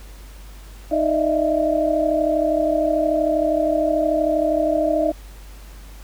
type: tone cluster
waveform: sine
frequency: 310.3 / 598 / 637 / 670 Hz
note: D#4 / D5 / D#5 / E5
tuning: -5 / +31 / +41 / +28 cents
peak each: -22 dBFS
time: 0.91-5.12 s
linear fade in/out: 10 ms
effects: added 49 Hz sine -37 dBFS peak until 6.03 s + pink hiss -47 dBFS RMS until 6.03 s